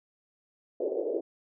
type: band-pass noise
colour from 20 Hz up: pink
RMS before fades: -31 dBFS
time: 0.8-1.21 s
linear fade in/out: 5 ms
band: 350 to 560 Hz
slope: 48 dB/octave
effects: none